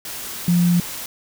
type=tone in noise; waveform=sine; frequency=174.61 Hz; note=F3; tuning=in tune; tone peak=-13 dBFS; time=0.48-0.8 s; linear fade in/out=2 ms; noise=white; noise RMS=-31 dBFS; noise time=0.05-1.06 s; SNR=+15 dB; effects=none